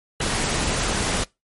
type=noise; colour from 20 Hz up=pink; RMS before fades=-23 dBFS; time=0.2-1.24 s; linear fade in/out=5 ms; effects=noise-tail reverb RT60 0.2 s tail -22 dB re dry + MP3 48 kbps